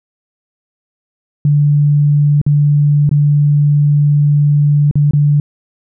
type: tone with dropouts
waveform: sine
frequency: 146.2 Hz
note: D3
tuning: 7 cents flat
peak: -7 dBFS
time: 1.45-5.4 s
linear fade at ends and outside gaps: 2 ms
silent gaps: 2.415-2.464 / 3.093-3.113 / 4.912-4.955 / 5.11-5.134 s
effects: none